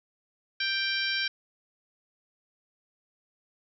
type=harmonic tone; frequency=785 Hz; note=G5; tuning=2 cents sharp; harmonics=2 / 3 / 4 / 5 / 6 / 7; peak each=-31 / -33 / -34 / -35 / -36 / -36 dBFS; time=0.6-1.28 s; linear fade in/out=5 ms; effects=none